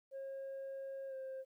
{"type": "tone with pitch glide", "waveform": "sine", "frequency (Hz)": [541, 528.9], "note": ["C#5", "C5"], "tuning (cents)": [-42, 19], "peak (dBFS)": -40, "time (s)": [0.11, 1.45], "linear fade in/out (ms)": 50, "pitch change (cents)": -39, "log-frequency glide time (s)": [1.08, 1.14], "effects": ["tanh soft clip ceiling -41 dBFS", "13-bit"]}